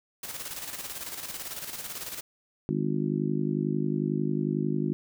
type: noise with tremolo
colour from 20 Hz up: white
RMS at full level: -36 dBFS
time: 0.23-2.21 s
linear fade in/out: 5 ms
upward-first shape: square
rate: 18 Hz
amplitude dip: 50%
type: harmonic tone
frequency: 51.1 Hz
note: G#1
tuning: 27 cents flat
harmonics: 3 / 4 / 5 / 6 / 7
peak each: -30 / -31 / -32 / -33 / -33 dBFS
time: 2.69-4.93 s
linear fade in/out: 0 ms
effects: none